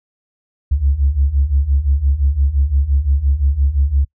sine beating tone pair, 66.4 / 72.2 Hz, C2 / D2, +26 / -29 cents, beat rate 5.8 Hz, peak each -16 / -13 dBFS, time 0.71-4.05 s, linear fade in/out 10 ms, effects noise-tail reverb RT60 0.1 s tail -26 dB re dry + tanh soft clip ceiling -5 dBFS

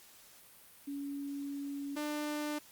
sine / sawtooth tone pair in turn, 281.9 / 298.2 Hz, C#4 / D4, +29 / +27 cents, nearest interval minor second, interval 98 cents, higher second, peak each -37 / -31 dBFS, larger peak second, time 0.87-1.96 / 1.96-2.59 s, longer first, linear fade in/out 10 ms, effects white hiss -58 dBFS RMS until 2.71 s + Opus 48 kbps

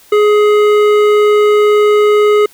sine tone with hard clipping, 419 Hz, G#4, 15 cents sharp, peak -8 dBFS, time 0.12-2.46 s, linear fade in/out 5 ms, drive 12 dB, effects white hiss -44 dBFS RMS until 2.53 s

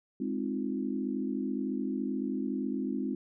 sine chord, F minor seventh, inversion first, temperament equal, 207.7 / 261.6 / 311.1 / 349.2 Hz, Ab3 / C4 / Eb4 / F4, 0 / 0 / 0 / 0 cents, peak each -35 / -33 / -38 / -39 dBFS, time 0.2-3.15 s, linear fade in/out 5 ms, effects none

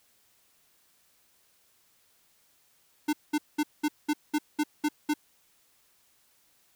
square tone bursts, 299.8 Hz, D4, 36 cents sharp, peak -24 dBFS, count 9, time 3.08-5.139 s, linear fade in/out 10 ms, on 51 ms, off 200 ms, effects white hiss -66 dBFS RMS until 6.75 s

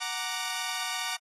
10% pulse chord, Gb augmented, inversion none, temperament equal, 740 / 932.3 / 1174.7 Hz, Gb5 / Bb5 / D6, 0 / 0 / 0 cents, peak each -27 dBFS, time 0-1.17 s, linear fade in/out 20 ms, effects AAC 32 kbps

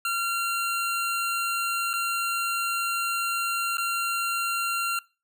25% pulse tone with dropouts, 1377 Hz, F6, 25 cents flat, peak -21 dBFS, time 0.05-4.99 s, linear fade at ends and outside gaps 2 ms, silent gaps 1.932-1.937 / 3.771-3.781 s, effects noise-tail reverb RT60 0.3 s tail -22 dB re dry

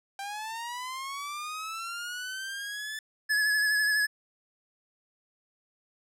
sawtooth linear sweep, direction up, 784 to 1752 Hz, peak -31 dBFS, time 0.19-2.99 s, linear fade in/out 2 ms
square tone with vibrato, 1700 Hz, G#6, 40 cents sharp, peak -24 dBFS, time 3.29-4.07 s, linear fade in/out 20 ms, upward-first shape sine, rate 12 Hz, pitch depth 30 cents each way
effects low-pass 12000 Hz 12 dB/octave

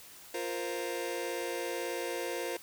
sawtooth chord, F suspended fourth, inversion none, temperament just, 349.2 / 465.6 / 523.8 Hz, F4 / Bb4 / C5, 0 / -2 / +2 cents, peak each -34 dBFS, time 0.34-2.57 s, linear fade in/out 5 ms, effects white hiss -52 dBFS RMS until 2.62 s

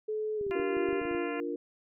sine tone with pitch glide, 430 to 387.5 Hz, A4 to G4, -40 to -20 cents, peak -30 dBFS, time 0.08-1.01 s, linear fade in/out 10 ms, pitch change -180 cents, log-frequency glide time 0.36-0.51 s
clicks, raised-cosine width 3 ms, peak -34 dBFS, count 11, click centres 0.412 / 0.466 / 0.498 / 0.598 / 0.769 / 0.888 / 0.929 / 1.016 / 1.053 / 1.113 / 1.149 s
harmonic tone, 346.2 Hz, F4, 15 cents flat, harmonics 1 / 2 / 3 / 4 / 5 / 6 / 7 / 8, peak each -38 / -41 / -43 / -44 / -45 / -46 / -46 / -47 dBFS, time 0.51-1.4 s, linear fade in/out 0 ms
sine chord, Bb major, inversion first, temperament equal, 293.7 / 349.2 / 466.2 Hz, D4 / F4 / Bb4, 0 / 0 / 0 cents, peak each -36 dBFS, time 0.55-1.56 s, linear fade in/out 5 ms
effects none

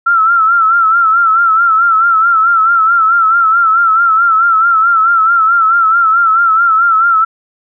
sine tone with vibrato, 1344 Hz, E6, 33 cents sharp, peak -6 dBFS, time 0.06-7.25 s, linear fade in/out 10 ms, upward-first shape sine, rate 4.6 Hz, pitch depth 73 cents each way, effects none

